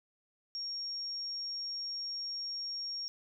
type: tone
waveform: sine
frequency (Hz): 5560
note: F8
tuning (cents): -9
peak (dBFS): -36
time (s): 0.55-3.08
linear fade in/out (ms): 0
effects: none